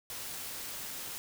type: noise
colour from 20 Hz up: white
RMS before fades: -41 dBFS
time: 0.1-1.18 s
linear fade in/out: 0 ms
effects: none